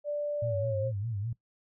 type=tone with pitch glide; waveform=sine; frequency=587 to 535.2 Hz; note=D5 to C5; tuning=-1 to +39 cents; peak=-29 dBFS; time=0.04-0.92 s; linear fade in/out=50 ms; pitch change=-160 cents; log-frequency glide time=0.45-0.8 s
type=tone with vibrato; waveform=sine; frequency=107.6 Hz; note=A2; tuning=38 cents flat; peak=-31 dBFS; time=0.42-1.33 s; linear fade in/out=5 ms; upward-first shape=sine; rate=4.9 Hz; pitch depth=160 cents each way
effects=noise-tail reverb RT60 0.1 s tail -19 dB re dry